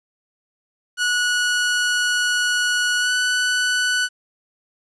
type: tone with pitch glide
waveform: sawtooth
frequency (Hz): 1465 to 1488.9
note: F#6 to F#6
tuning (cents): -18 to +10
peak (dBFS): -14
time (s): 0.97-4.09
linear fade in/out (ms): 50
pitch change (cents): +28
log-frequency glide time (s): 2.99-3.12
effects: resampled to 22050 Hz + 9-bit